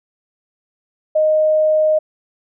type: tone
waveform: sine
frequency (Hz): 620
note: D#5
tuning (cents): -6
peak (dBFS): -11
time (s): 1.15-1.99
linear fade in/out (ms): 10
effects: none